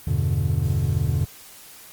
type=chord; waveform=triangle; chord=E minor seventh; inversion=none; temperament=equal; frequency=82.41 / 98 / 123.47 / 146.83 Hz; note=E2 / G2 / B2 / D3; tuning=0 / 0 / 0 / 0 cents; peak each=-23 dBFS; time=0.07-1.25 s; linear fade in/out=5 ms; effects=white hiss -45 dBFS RMS until 1.92 s + Opus 24 kbps